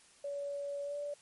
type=tone with pitch glide; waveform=sine; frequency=568 to 579.6 Hz; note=C#5 to D5; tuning=+42 to -23 cents; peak=-36 dBFS; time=0.24-1.14 s; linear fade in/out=5 ms; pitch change=+35 cents; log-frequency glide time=0.83-0.97 s; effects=white hiss -62 dBFS RMS until 1.21 s + MP3 48 kbps